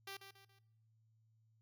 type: tone with echo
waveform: 5% pulse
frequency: 392 Hz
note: G4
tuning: in tune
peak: -35 dBFS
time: 0.07-0.17 s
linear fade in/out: 5 ms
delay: 140 ms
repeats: 3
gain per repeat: -8 dB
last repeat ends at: 0.59 s
effects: noise-tail reverb RT60 0.9 s tail -21 dB re dry + added 111 Hz sine -70 dBFS peak until 1.61 s